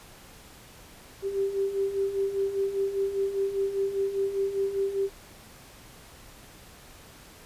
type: beating tone pair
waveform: sine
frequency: 388.9 / 393.9 Hz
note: G4 / G4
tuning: -14 / +8 cents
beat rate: 5 Hz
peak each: -32 / -26 dBFS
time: 1.22-5.1 s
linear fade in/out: 50 ms
effects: pink hiss -50 dBFS RMS until 7.45 s + resampled to 32000 Hz